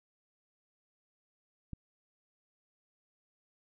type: click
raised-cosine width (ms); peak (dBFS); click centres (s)
5; -28; 1.733
effects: none